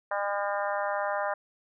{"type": "harmonic tone with a mistuned harmonic", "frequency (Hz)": 202.1, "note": "G#3", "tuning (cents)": -47, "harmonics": [3, 4, 5, 6, 7, 8, 9], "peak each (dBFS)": [-31, -33, -35, -37, -38, -39, -40], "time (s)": [0.11, 1.34], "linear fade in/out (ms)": 5, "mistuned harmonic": 8, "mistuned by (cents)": -18, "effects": []}